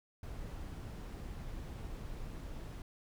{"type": "noise", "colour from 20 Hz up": "brown", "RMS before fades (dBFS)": -44, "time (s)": [0.23, 2.82], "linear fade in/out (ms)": 2, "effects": []}